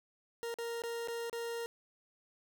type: tone with dropouts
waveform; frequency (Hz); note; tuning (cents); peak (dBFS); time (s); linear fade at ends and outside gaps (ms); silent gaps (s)
40% pulse; 466.2; A#4; 0; -36; 0.43-1.66; 0; 0.541-0.586 / 0.82-0.837 / 1.075-1.084 / 1.297-1.329
effects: none